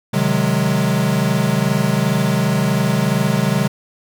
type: chord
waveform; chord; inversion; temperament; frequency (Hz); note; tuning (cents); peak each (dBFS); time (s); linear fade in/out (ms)
square; Ab dominant seventh; first; equal with one note detuned; 130.81 / 152.89 / 185 / 207.7; C3 / Eb3 / Gb3 / Ab3; 0 / -30 / 0 / 0; -21; 0.13-3.68; 10
effects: none